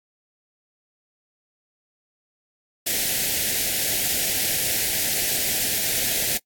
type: band-stop noise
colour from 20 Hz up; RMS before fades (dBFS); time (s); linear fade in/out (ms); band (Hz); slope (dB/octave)
white; -23; 2.86-6.38; 10; 790 to 1600; 48
effects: noise-tail reverb RT60 0.1 s tail -24 dB re dry + AAC 64 kbps